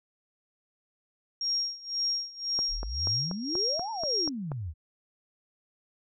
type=tone with tremolo; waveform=sine; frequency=5580 Hz; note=F8; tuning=2 cents flat; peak=-25 dBFS; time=1.41-4.29 s; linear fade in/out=2 ms; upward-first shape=sine; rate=1.9 Hz; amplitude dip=90%
type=click train; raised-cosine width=1 ms; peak=-23 dBFS; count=9; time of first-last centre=2.59-4.518 s; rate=4.15 Hz
type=exponential two-way sweep; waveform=sine; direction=up then down; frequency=31.83 to 932.3 to 71.4 Hz; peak=-32 dBFS; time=2.68-4.74 s; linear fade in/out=50 ms; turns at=3.91 s
effects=none